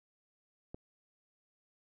click, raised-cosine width 2 ms, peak -30 dBFS, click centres 0.745 s, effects none

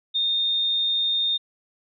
sine tone, 3656 Hz, A#7, 34 cents flat, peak -20 dBFS, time 0.14-1.38 s, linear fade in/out 20 ms, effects none

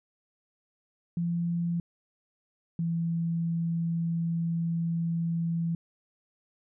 sine tone pair in turn, 170.9 / 167.19 Hz, F3 / E3, -37 / +25 cents, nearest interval unison, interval 38 cents, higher first, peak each -26 dBFS, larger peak neither, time 1.17-1.8 / 2.79-5.75 s, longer second, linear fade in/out 2 ms, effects none

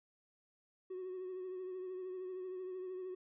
triangle tone with vibrato, 370 Hz, F#4, in tune, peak -38 dBFS, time 0.9-3.15 s, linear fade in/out 10 ms, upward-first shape triangle, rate 13 Hz, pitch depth 40 cents each way, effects tanh soft clip ceiling -37 dBFS + resampled to 8000 Hz

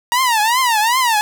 sawtooth tone with vibrato, 939 Hz, A#5, 12 cents sharp, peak -9 dBFS, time 0.12-1.21 s, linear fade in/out 0 ms, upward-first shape triangle, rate 2.6 Hz, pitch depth 220 cents each way, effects none

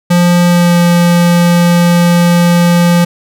square tone with pitch glide, 175 to 173.39 Hz, F3 to F3, +4 to -12 cents, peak -6 dBFS, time 0.1-3.05 s, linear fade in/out 10 ms, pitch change -16 cents, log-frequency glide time 0.48-0.78 s, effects none

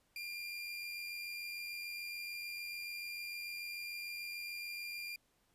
30% pulse tone with amplitude modulation, 2396 Hz, D7, 34 cents sharp, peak -38 dBFS, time 0.16-5.16 s, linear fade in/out 2 ms, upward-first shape sine, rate 86.8 Hz, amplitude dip 30%, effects pink hiss -75 dBFS RMS until 5.54 s + resampled to 32000 Hz

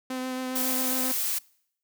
sawtooth tone with vibrato, 256.8 Hz, C4, 32 cents flat, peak -26 dBFS, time 0.1-1.12 s, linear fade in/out 5 ms, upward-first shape triangle, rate 7.3 Hz, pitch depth 16 cents each way
blue noise, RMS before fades -28 dBFS, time 0.55-1.39 s, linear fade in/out 10 ms
effects noise-tail reverb RT60 0.7 s tail -25 dB re dry

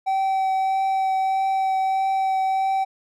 triangle tone with vibrato, 768 Hz, G5, 36 cents flat, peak -17 dBFS, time 0.06-2.85 s, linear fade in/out 20 ms, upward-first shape triangle, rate 1.6 Hz, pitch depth 11 cents each way, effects none

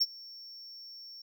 triangle tone with ADSR envelope, 5460 Hz, F8, 40 cents flat, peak -20 dBFS, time 0-1.22 s, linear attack 18 ms, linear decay 37 ms, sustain -24 dB, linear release 5 ms, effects none

